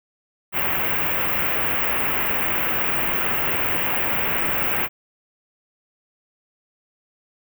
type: band-stop noise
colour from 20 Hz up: white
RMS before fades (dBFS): -22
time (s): 0.52-4.89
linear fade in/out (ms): 50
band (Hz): 2800 to 16000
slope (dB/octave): 48
effects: none

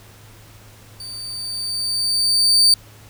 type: tone with level ramp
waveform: 35% pulse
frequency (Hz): 4600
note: D8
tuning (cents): -37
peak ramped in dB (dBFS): -30 to -8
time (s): 1-2.74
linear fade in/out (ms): 2
effects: added 106 Hz sine -45 dBFS peak until 3.09 s + pink hiss -47 dBFS RMS until 3.09 s

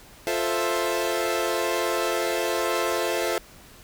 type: chord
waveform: sawtooth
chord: F major seventh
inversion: none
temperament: equal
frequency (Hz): 349.2 / 440 / 523.3 / 659.3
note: F4 / A4 / C5 / E5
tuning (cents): 0 / 0 / 0 / 0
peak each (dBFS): -25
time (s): 0.27-3.38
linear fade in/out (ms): 0
effects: pink hiss -49 dBFS RMS until 3.83 s

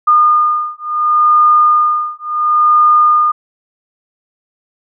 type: beating tone pair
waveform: sine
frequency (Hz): 1217 / 1217.71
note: D#6 / D#6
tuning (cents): -39 / -38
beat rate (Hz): 0.71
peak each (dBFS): -11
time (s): 0.07-3.32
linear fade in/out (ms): 10
effects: none

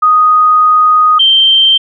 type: tone pair in turn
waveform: sine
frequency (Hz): 1244.5 / 3136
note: D#6 / G7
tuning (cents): 0 / 0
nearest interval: octave + major third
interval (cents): 1600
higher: second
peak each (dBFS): -4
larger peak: neither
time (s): 0.02-1.19 / 1.19-1.78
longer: first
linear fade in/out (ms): 10
effects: none

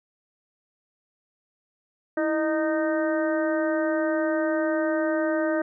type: harmonic tone with a mistuned harmonic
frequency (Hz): 309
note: D#4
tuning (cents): -12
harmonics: 1 / 2 / 3 / 4 / 5 / 6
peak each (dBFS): -25 / -25 / -38 / -36 / -33 / -37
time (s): 2.17-5.62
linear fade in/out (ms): 5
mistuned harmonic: 1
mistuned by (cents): +81
effects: none

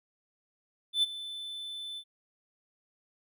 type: tone with ADSR envelope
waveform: triangle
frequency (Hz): 3520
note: A7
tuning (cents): 0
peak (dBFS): -20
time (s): 0.93-2.04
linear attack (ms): 100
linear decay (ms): 22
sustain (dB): -16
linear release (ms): 65
effects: none

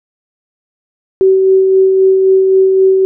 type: tone with tremolo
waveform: sine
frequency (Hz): 381.2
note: G4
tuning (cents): -48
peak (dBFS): -4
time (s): 1.21-3.05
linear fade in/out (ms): 0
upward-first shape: sine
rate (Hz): 3.8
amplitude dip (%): 30
effects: none

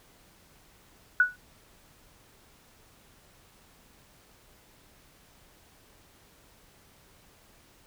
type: tone with exponential decay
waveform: sine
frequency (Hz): 1473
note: F#6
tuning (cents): -8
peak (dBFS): -14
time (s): 1.2-1.36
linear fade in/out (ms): 2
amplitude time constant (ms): 34
effects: pink hiss -59 dBFS RMS until 7.86 s

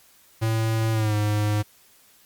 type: tone with pitch glide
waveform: square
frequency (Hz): 111.9 to 105.01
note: A2 to G#2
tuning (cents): +30 to +20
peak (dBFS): -21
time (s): 0.41-1.63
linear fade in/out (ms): 20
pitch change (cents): -110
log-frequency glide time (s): 0.92-1.15
effects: white hiss -56 dBFS RMS until 2.25 s + Opus 48 kbps

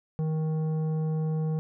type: tone with tanh clipping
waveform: triangle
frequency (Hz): 157.2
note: D#3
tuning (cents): +18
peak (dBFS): -27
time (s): 0.19-1.59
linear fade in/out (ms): 0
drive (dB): 14
effects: none

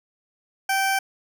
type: tone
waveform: 20% pulse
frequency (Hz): 777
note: G5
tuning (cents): -16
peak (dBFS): -15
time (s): 0.69-0.99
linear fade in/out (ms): 5
effects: none

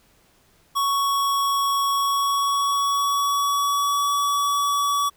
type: tone with pitch glide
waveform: square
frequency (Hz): 1114 to 1139.4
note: C#6 to C#6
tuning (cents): +8 to +47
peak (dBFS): -20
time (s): 0.75-5.1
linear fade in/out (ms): 20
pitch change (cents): +39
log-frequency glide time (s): 1.92-4.11
effects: pink hiss -59 dBFS RMS until 5.16 s

